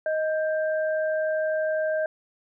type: tone pair together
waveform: sine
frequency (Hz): 625.5 / 1578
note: D#5 / G6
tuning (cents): +9 / +11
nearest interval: octave + major third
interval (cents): 1602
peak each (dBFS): -23 / -32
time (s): 0.06-2.06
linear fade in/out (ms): 2
effects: none